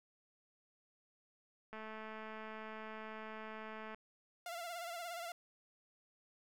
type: click train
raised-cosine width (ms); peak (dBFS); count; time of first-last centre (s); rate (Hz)
0.5; -34; 484; 1.73-3.946; 218
type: tone with vibrato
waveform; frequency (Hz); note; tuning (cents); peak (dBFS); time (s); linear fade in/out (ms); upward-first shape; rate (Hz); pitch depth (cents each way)
sawtooth; 688; F5; -26; -39; 4.46-5.32; 2; sine; 17; 61
effects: none